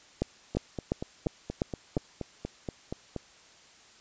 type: two click trains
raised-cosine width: 2 ms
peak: -20 / -13 dBFS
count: 12 / 6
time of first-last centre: 0.55-3.163 / 0.22-1.968 s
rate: 4.21 / 2.86 Hz
effects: white hiss -56 dBFS RMS until 4 s + resampled to 16000 Hz